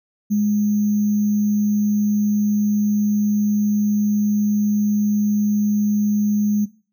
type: tone with sample-and-hold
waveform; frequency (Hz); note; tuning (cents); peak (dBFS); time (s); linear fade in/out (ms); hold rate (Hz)
sine; 207.9; G#3; +2; -15; 0.3-6.66; 20; 6300
effects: noise-tail reverb RT60 0.4 s tail -20 dB re dry